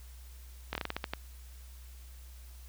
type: slowing click train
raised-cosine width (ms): 0.3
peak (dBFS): -17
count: 9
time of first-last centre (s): 0.73-1.135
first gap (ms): 22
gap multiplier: 1.23
effects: added 62 Hz sine -47 dBFS peak until 2.68 s + white hiss -59 dBFS RMS until 2.68 s